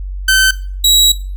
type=tone pair in turn; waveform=sawtooth; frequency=1537 / 3873 Hz; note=G6 / B7; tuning=-35 / -35 cents; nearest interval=octave + major third; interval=1600 cents; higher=second; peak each=-4 dBFS; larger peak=neither; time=0.28-0.51 / 0.84-1.12 s; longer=second; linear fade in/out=5 ms; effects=noise-tail reverb RT60 0.4 s tail -17 dB re dry + added 47 Hz sine -20 dBFS peak until 1.36 s